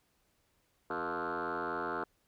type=tone with frequency modulation; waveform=sine; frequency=880 Hz; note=A5; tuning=in tune; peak=-32 dBFS; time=0.9-2.04 s; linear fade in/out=5 ms; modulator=84.3 Hz; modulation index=7.1; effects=tanh soft clip ceiling -30 dBFS + pink hiss -74 dBFS RMS until 2.27 s